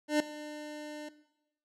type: tone with ADSR envelope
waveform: 25% pulse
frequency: 300 Hz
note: D4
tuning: 37 cents sharp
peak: -19 dBFS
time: 0.08-1.09 s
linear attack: 120 ms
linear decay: 4 ms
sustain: -17 dB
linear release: 7 ms
effects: noise-tail reverb RT60 0.9 s tail -17 dB re dry + low-pass 9000 Hz 12 dB/octave